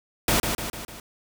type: noise with echo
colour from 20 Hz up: pink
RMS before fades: -21 dBFS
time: 0.28-0.4 s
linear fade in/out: 2 ms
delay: 150 ms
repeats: 4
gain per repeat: -5 dB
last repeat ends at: 1 s
effects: none